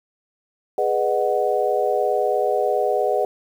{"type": "chord", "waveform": "sine", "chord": "G# minor seventh", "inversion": "none", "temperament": "equal with one note detuned", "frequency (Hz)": [415.3, 493.9, 610.9, 740], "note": ["G#4", "B4", "D#5", "F#5"], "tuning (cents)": [0, 0, -32, 0], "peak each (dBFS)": -23, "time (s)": [0.78, 3.25], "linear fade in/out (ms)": 2, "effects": ["8-bit"]}